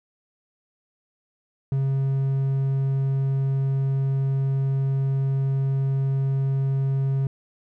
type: tone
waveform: triangle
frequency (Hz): 135.6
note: C#3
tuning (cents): -38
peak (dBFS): -18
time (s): 1.72-7.27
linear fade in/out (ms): 2
effects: none

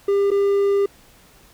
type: tone with dropouts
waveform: triangle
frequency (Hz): 399.7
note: G4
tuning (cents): +34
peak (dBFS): -13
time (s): 0.08-0.86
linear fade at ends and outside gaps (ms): 5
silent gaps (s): 0.306-0.314
effects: pink hiss -51 dBFS RMS until 1.53 s

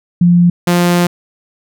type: tone pair in turn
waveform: sine / sawtooth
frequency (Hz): 174.5 / 175.26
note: F3 / F3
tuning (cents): -1 / +6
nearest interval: unison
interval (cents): 7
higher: second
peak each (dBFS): -5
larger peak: neither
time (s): 0.21-0.5 / 0.67-1.07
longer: second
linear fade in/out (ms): 5
effects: none

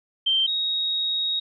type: tone pair in turn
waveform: sine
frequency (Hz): 3136 / 3771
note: G7 / A#7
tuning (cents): 0 / +19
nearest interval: minor third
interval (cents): 319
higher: second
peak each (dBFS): -18 / -22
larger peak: first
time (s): 0.26-0.47 / 0.47-1.4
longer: second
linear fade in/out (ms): 10
effects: none

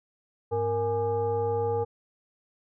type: tone with frequency modulation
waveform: sine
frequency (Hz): 466.2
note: A#4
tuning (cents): 0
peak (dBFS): -24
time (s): 0.51-1.85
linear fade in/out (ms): 20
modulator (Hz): 365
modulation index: 0.88
effects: none

